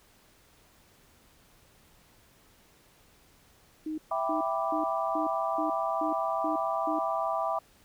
sine tone bursts, 311.1 Hz, D#4, in tune, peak -31 dBFS, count 8, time 3.86-6.99 s, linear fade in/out 5 ms, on 120 ms, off 310 ms
sine chord, E minor seventh, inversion none, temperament equal, 659.3 / 784 / 987.8 / 1174.7 Hz, E5 / G5 / B5 / D6, 0 / 0 / 0 / 0 cents, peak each -31 / -33 / -34 / -33 dBFS, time 4.11-7.59 s, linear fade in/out 5 ms
effects pink hiss -61 dBFS RMS until 7.84 s

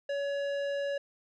sine tone with tanh clipping, 564 Hz, C#5, 30 cents sharp, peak -32 dBFS, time 0.09-0.98 s, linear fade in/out 5 ms, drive 14 dB, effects none

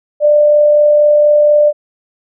sine tone with amplitude modulation, 594 Hz, D5, 20 cents sharp, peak -4 dBFS, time 0.2-1.73 s, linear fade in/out 50 ms, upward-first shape sine, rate 44.2 Hz, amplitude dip 25%, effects none

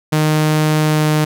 sawtooth tone with pitch glide, 154.1 to 153.12 Hz, D#3 to D#3, -16 to -27 cents, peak -8 dBFS, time 0.12-1.25 s, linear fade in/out 10 ms, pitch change -11 cents, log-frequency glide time 0.8-1.08 s, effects none

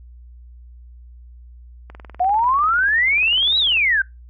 click train, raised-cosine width 0.5 ms, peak -24 dBFS, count 39, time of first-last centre 1.9-3.772 s, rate 20.3 Hz
sine exponential two-way sweep, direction up then down, 707 to 3951 to 1523 Hz, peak -14 dBFS, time 2.2-4.02 s, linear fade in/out 5 ms, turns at 3.58 s
effects noise-tail reverb RT60 0.2 s tail -22 dB re dry + added 60 Hz sine -39 dBFS peak until 4.29 s

